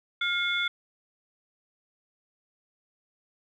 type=tone cluster; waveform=sine; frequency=1408 / 2159 / 3461 Hz; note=F6 / C#7 / A7; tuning=+14 / -46 / -29 cents; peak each=-29 dBFS; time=0.21-0.68 s; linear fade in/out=5 ms; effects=tanh soft clip ceiling -15 dBFS